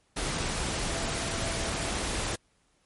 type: tone in noise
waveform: sine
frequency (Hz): 667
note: E5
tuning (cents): +20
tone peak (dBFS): -40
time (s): 0.89-1.9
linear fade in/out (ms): 10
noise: pink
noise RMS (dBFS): -31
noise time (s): 0.16-2.36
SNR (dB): -12
effects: pink hiss -69 dBFS RMS until 2.85 s + MP3 48 kbps